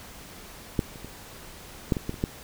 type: clicks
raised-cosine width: 3 ms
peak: -9 / -30 / -27 / -8 / -16 / -16 / -26 / -11 dBFS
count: 8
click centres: 0.792 / 0.958 / 1.046 / 1.922 / 1.968 / 2.094 / 2.142 / 2.239 s
effects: pink hiss -45 dBFS RMS until 2.43 s